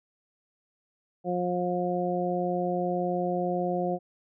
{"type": "harmonic tone", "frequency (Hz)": 178.3, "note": "F3", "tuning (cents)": 36, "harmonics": [1, 2, 3, 4], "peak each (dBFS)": [-31, -31, -31, -31], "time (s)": [1.24, 3.99], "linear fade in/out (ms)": 50, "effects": []}